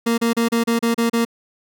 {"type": "tone bursts", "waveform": "30% pulse", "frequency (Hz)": 232, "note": "A#3", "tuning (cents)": -8, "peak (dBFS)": -13, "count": 8, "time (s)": [0.06, 1.251], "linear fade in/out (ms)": 10, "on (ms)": 120, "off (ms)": 33, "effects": []}